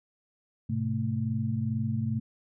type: tone cluster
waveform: sine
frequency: 106.1 / 128.4 / 221.7 Hz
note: G#2 / C3 / A3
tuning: +38 / -32 / +13 cents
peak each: -31 dBFS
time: 0.69-2.2 s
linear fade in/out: 10 ms
effects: none